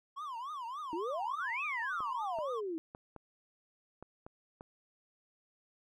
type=tone with vibrato; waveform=triangle; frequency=1062 Hz; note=C6; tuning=25 cents sharp; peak=-37 dBFS; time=0.16-2.61 s; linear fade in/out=20 ms; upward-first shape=triangle; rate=3.5 Hz; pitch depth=300 cents each way
type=exponential two-way sweep; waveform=sine; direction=up then down; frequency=311.1 to 2637 to 311.1 Hz; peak=-35 dBFS; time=0.93-2.78 s; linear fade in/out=0 ms; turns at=1.61 s
type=clicks; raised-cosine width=1 ms; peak=-33 dBFS; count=7; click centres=2.005 / 2.387 / 2.949 / 3.163 / 4.026 / 4.265 / 4.609 s
effects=none